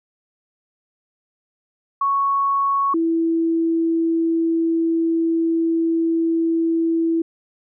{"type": "tone pair in turn", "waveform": "sine", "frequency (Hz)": [1108.7, 329.6], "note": ["C#6", "E4"], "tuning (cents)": [0, 0], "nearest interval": "octave + major sixth", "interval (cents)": 2100, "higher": "first", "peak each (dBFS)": -16, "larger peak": "neither", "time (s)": [[2.01, 2.94], [2.94, 7.22]], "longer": "second", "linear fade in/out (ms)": 5, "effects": []}